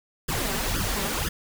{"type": "noise with flanger", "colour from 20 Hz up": "pink", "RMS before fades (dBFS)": -27, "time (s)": [0.28, 1.29], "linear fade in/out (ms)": 10, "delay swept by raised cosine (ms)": [0.61, 5.21], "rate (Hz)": 2, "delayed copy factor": 0.95, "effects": []}